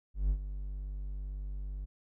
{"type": "tone with ADSR envelope", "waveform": "triangle", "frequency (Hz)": 48.95, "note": "G1", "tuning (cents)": -2, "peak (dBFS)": -22, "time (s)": [0.14, 1.86], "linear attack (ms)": 160, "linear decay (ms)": 74, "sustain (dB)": -12, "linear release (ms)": 20, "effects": []}